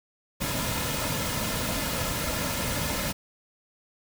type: noise with comb filter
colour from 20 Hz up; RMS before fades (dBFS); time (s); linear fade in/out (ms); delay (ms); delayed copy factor
pink; -29; 0.4-3.13; 20; 2.6; -0.55
effects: none